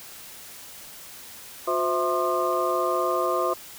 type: tone cluster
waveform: sine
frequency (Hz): 360 / 516 / 657 / 1059 / 1211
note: F#4 / C5 / E5 / C6 / D#6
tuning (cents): -47 / -24 / -6 / +21 / -47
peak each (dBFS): -28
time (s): 1.67-3.54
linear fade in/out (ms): 10
effects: white hiss -43 dBFS RMS until 3.78 s